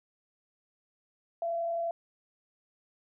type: tone with frequency modulation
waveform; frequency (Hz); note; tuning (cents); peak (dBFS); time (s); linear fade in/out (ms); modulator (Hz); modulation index
sine; 676; E5; +43; -29; 1.42-1.91; 2; 31.4; 0.28
effects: none